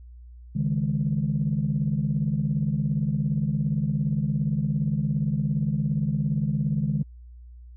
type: chord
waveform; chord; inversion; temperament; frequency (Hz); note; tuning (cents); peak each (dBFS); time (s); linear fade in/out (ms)
sine; C# suspended second; none; just; 138.59 / 155.92 / 207.9; C#3 / D#3 / G#3; 0 / +4 / +2; -26 / -25 / -27; 0.55-7.03; 10
effects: tanh soft clip ceiling -14 dBFS + added 60 Hz sine -42 dBFS peak until 7.76 s